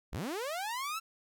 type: linear sweep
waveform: sawtooth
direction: up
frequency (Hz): 34.09 to 1352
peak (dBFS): -31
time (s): 0.12-1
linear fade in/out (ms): 20
effects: none